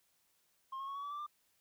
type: tone with pitch steps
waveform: sine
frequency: 1066 / 1085.9 / 1106.1 / 1126.8 / 1147.8 / 1169.2 / 1191 Hz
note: C6 / C#6 / C#6 / C#6 / D6 / D6 / D6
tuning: +32 / -36 / -4 / +28 / -40 / -8 / +24 cents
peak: -37 dBFS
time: 0.72-1.266 s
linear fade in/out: 10 ms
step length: 78 ms
effects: tanh soft clip ceiling -39 dBFS + white hiss -75 dBFS RMS until 1.6 s